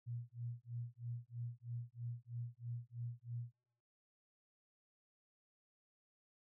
sine tone with tremolo, 119.2 Hz, A#2, 39 cents sharp, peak -40 dBFS, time 0.06-3.54 s, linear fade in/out 20 ms, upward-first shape sine, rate 3.1 Hz, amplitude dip 100%, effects noise-tail reverb RT60 0.6 s tail -23 dB re dry

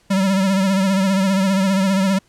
square tone with vibrato, 192.7 Hz, G3, 29 cents flat, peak -15 dBFS, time 0.1-2.19 s, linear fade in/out 10 ms, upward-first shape triangle, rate 15 Hz, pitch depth 67 cents each way, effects pink hiss -57 dBFS RMS until 2.28 s + low-pass 10000 Hz 12 dB/octave

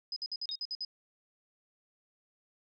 sine tone bursts, 5020 Hz, D#8, 15 cents sharp, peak -34 dBFS, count 8, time 0.12-0.849 s, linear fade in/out 2 ms, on 43 ms, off 55 ms
sine tone with exponential decay, 3729 Hz, A#7, in tune, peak -32 dBFS, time 0.49-0.59 s, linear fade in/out 0 ms, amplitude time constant 21 ms
effects none

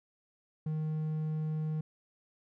triangle tone, 155.56 Hz, D#3, in tune, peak -29 dBFS, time 0.66-1.81 s, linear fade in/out 5 ms, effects none

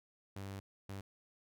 sawtooth tone bursts at uneven times, 98 Hz, G2, in tune, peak -39 dBFS, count 2, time 0.36-0.6 / 0.89-1.01 s, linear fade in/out 5 ms, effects none

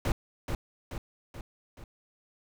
brown noise with echo, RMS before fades -26 dBFS, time 0.05-0.12 s, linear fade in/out 2 ms, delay 430 ms, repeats 4, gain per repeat -5 dB, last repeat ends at 1.84 s, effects none

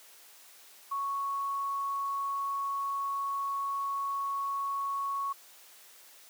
sine tone with quantisation, 1108.7 Hz, C#6, in tune, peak -30 dBFS, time 0.91-5.33 s, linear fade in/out 10 ms, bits 10, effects white hiss -55 dBFS RMS until 6.29 s + high-pass 400 Hz 12 dB/octave

